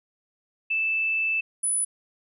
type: tone pair in turn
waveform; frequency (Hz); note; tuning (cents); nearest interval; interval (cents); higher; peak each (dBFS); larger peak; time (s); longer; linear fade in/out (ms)
sine; 2637 / 9956; E7 / D#9; 0 / 0; octave + major seventh; 2300; second; -22; neither; 0.7-1.41 / 1.63-1.85; first; 10
effects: none